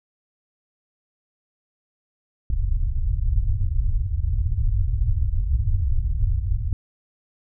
pink low-pass noise, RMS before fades -21 dBFS, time 2.5-6.73 s, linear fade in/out 2 ms, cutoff 110 Hz, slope 48 dB/octave, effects none

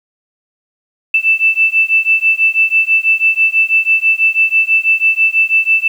sine beating tone pair, 2646 / 2652.1 Hz, E7 / E7, +6 / +10 cents, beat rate 6.1 Hz, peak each -12 dBFS, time 1.14-5.88 s, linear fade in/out 5 ms, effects 7-bit

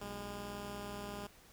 10% pulse tone pair together, 61.14 / 203.7 Hz, B1 / G#3, -17 / -33 cents, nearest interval octave + major sixth, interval 2084 cents, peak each -40 / -35 dBFS, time 0.01-1.27 s, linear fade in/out 5 ms, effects pink hiss -61 dBFS RMS until 1.52 s

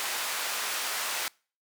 pink band-pass noise, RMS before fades -32 dBFS, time 0-1.28 s, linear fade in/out 0 ms, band 950 to 16000 Hz, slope 12 dB/octave, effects noise-tail reverb RT60 0.4 s tail -26 dB re dry

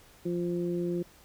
harmonic tone, 174.3 Hz, F3, 3 cents flat, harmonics 1 / 2 / 3, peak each -32 / -30 / -42 dBFS, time 0.25-1.03 s, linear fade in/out 10 ms, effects pink hiss -57 dBFS RMS until 1.24 s

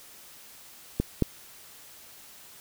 clicks, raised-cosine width 3 ms, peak -11 / -8 dBFS, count 2, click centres 1 / 1.223 s, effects white hiss -50 dBFS RMS until 2.6 s

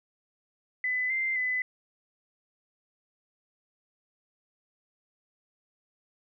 sine tone with pitch steps, 2006 / 2086 / 2008 Hz, B6 / C7 / B6, +26 / -6 / +28 cents, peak -26 dBFS, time 0.84-1.62 s, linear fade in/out 2 ms, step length 260 ms, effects none

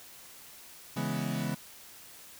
40% pulse chord, C# minor seventh, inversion none, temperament equal, 138.59 / 164.81 / 207.7 / 246.9 Hz, C#3 / E3 / G#3 / B3, 0 / 0 / 0 / 0 cents, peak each -35 / -35 / -35 / -36 dBFS, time 0.96-1.55 s, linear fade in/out 10 ms, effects white hiss -51 dBFS RMS until 2.39 s

